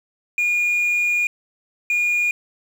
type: tone pair in turn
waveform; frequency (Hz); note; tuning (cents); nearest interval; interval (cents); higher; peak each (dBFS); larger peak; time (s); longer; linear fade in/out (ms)
sine; 2432 / 2432; D#7 / D#7; -40 / -40; unison; 0; neither; -14; neither; 0.38-1.27 / 1.9-2.31; first; 2
effects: tanh soft clip ceiling -16 dBFS + 7-bit